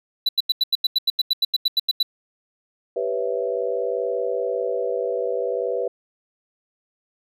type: tone bursts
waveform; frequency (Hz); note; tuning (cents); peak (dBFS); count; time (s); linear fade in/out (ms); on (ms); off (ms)
triangle; 3966; B7; +7; -14; 16; 0.26-2.029; 5; 29; 87
type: chord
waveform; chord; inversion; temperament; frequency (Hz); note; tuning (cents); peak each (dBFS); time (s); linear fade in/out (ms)
sine; C# half-diminished seventh; second; equal; 392 / 493.9 / 554.4 / 659.3; G4 / B4 / C#5 / E5; 0 / 0 / 0 / 0; -28 / -24 / -29 / -30; 2.96-5.88; 5
effects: none